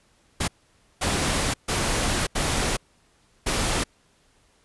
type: noise bursts at uneven times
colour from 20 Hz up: pink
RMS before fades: -24 dBFS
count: 5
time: 0.4-0.48 / 1.01-1.54 / 1.68-2.27 / 2.35-2.77 / 3.46-3.84 s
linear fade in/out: 10 ms
effects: pink hiss -62 dBFS RMS until 4.64 s + resampled to 24000 Hz